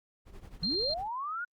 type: noise with tremolo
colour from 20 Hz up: brown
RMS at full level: -44 dBFS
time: 0.25-1.09 s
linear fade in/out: 50 ms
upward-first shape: triangle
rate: 11 Hz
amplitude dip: 85%
type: linear sweep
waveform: sine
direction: up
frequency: 140.5 to 1480 Hz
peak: -33 dBFS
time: 0.62-1.45 s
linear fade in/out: 10 ms
type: tone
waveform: sine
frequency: 4186 Hz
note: C8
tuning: in tune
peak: -29 dBFS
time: 0.63-0.94 s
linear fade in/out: 5 ms
effects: Opus 48 kbps